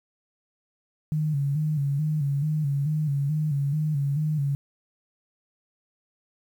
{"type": "tone with vibrato", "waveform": "sine", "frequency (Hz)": 147, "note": "D3", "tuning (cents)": 2, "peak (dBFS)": -22, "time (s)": [1.12, 4.55], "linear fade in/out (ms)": 0, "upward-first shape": "square", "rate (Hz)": 2.3, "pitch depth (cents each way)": 77, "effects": ["9-bit"]}